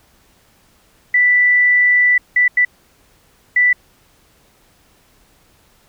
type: tone bursts at uneven times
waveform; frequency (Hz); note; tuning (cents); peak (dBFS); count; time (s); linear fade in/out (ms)
sine; 1975.5; B6; 0; -9; 4; 1.14-2.18 / 2.36-2.48 / 2.57-2.65 / 3.56-3.73; 5
effects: pink hiss -54 dBFS RMS until 5.88 s